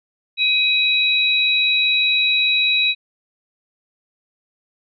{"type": "tone pair together", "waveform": "sine", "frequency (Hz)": [2516, 3889], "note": ["D#7", "B7"], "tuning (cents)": [19, -27], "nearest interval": "minor sixth", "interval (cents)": 754, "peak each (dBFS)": -17, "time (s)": [0.37, 2.95], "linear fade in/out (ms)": 50, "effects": []}